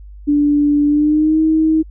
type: tone with pitch glide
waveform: sine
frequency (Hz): 291.8 to 316.4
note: D4 to D#4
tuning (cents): -11 to +29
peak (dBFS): -10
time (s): 0.27-1.83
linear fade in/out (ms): 20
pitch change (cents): +140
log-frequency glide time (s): 0.87-1.4
effects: added 50 Hz sine -33 dBFS peak until 1.9 s